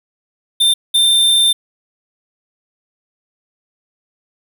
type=tone bursts at uneven times; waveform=square; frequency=3588 Hz; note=A7; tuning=33 cents sharp; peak=-10 dBFS; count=2; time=0.6-0.74 / 0.94-1.53 s; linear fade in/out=10 ms; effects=none